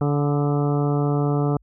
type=harmonic tone with a mistuned harmonic; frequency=144.6 Hz; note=D3; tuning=27 cents flat; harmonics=1 / 2 / 3 / 4 / 5 / 6 / 7 / 8 / 9; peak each=-20 / -25 / -26 / -34 / -31 / -38 / -39 / -36 / -38 dBFS; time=0.01-1.57 s; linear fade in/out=2 ms; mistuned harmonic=8; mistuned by=+38 cents; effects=added 50 Hz sine -54 dBFS peak until 1.62 s